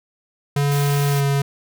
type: tone with pitch glide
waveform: square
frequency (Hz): 142.6 to 139.99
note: C#3 to C#3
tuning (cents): +49 to +17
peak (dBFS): -17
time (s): 0.56-1.42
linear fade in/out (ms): 5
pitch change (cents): -32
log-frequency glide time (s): 1.08-1.24
type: noise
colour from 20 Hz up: white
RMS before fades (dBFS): -32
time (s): 0.71-1.21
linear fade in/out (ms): 10
effects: none